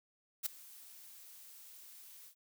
blue noise with ADSR envelope, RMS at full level -33 dBFS, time 0.43-2.35 s, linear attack 30 ms, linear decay 8 ms, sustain -22 dB, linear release 84 ms, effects none

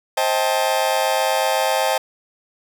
40% pulse chord, A half-diminished seventh, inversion first, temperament just, 528 / 633.6 / 792 / 880 Hz, C5 / Eb5 / G5 / A5, +16 / +31 / +18 / 0 cents, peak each -22 dBFS, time 0.17-1.98 s, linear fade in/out 5 ms, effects none

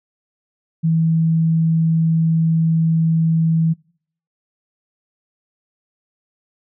sine tone, 162.6 Hz, E3, 23 cents flat, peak -13 dBFS, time 0.83-3.74 s, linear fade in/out 20 ms, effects noise-tail reverb RT60 0.6 s tail -26 dB re dry

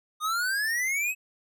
square exponential sweep, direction up, 1217 to 2600 Hz, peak -26 dBFS, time 0.2-1.15 s, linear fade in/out 50 ms, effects none

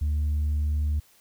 sine tone, 74.7 Hz, D2, 30 cents sharp, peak -20 dBFS, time 0.01-1 s, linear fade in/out 10 ms, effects tanh soft clip ceiling -21 dBFS + white hiss -59 dBFS RMS until 1.2 s

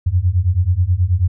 sine beating tone pair, 85.2 / 94.5 Hz, F2 / F#2, -42 / +37 cents, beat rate 9.3 Hz, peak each -16 / -15 dBFS, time 0.06-1.28 s, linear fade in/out 10 ms, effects none

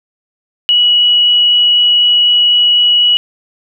sine tone, 2926 Hz, F#7, 20 cents flat, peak -6 dBFS, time 0.69-3.17 s, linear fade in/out 0 ms, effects none

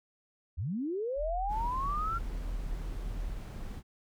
sine linear sweep, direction up, 65.41 to 1388 Hz, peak -31 dBFS, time 0.57-2.19 s, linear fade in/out 20 ms
sine tone, 40.65 Hz, E1, 23 cents flat, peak -34 dBFS, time 1.16-3.43 s, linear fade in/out 50 ms
brown noise, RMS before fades -41 dBFS, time 1.48-3.83 s, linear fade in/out 50 ms
effects none

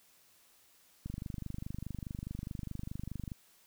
click train, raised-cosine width 5 ms, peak -27 dBFS, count 57, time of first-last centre 1.06-3.318 s, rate 24.8 Hz, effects white hiss -65 dBFS RMS until 3.66 s

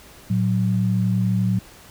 sine tone pair together, 113.53 / 185 Hz, A#2 / F#3, -45 / 0 cents, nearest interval minor sixth, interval 845 cents, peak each -20 dBFS, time 0.3-1.59 s, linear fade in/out 5 ms, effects pink hiss -46 dBFS RMS until 1.9 s

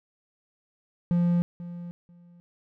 triangle tone with echo, 173.8 Hz, F3, 8 cents flat, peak -18 dBFS, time 1.11-1.42 s, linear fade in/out 0 ms, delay 490 ms, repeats 2, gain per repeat -15 dB, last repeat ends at 2.4 s, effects none

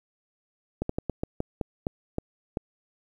slowing click train, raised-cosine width 2 ms, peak -14 dBFS, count 10, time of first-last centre 0.82-2.572 s, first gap 74 ms, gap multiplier 1.23, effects 9-bit

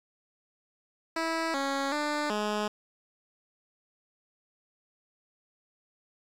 10% pulse tone with pitch steps, 326.6 / 275.4 / 297.2 / 210.2 Hz, E4 / C#4 / D4 / G#3, -16 / -11 / +21 / +21 cents, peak -20 dBFS, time 1.16-2.68 s, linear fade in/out 5 ms, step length 380 ms, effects low-pass 7000 Hz 12 dB/octave + 9-bit

